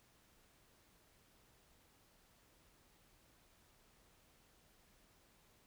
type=silence; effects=pink hiss -70 dBFS RMS until 5.66 s